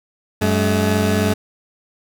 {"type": "tone pair together", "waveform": "20% pulse", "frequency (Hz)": [95.2, 213.7], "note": ["F#2", "G#3"], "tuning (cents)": [50, 50], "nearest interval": "octave + major second", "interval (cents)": 1400, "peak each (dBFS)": -13, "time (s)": [0.41, 1.34], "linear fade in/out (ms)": 10, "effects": []}